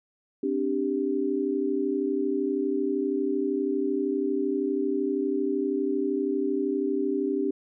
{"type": "chord", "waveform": "sine", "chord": "C suspended second", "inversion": "none", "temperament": "just", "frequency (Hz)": [261.6, 294.3, 392.4], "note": ["C4", "D4", "G4"], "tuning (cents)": [0, 4, 2], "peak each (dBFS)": [-30, -28, -27], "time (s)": [0.43, 7.51], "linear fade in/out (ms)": 5, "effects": []}